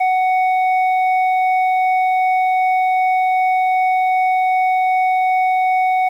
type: tone pair together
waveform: sine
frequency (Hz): 744.2 / 2230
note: F#5 / C#7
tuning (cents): +10 / +10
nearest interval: octave + perfect fifth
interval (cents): 1900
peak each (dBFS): -12 / -22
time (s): 0-6.09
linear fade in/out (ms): 10
effects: tanh soft clip ceiling -8 dBFS + 8-bit